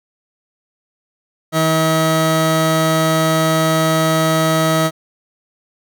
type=tone pair together; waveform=25% pulse; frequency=160 / 640 Hz; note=D#3 / D#5; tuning=+49 / +49 cents; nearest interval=2 octaves; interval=2400 cents; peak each=-12 dBFS; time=1.52-4.91 s; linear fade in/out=50 ms; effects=none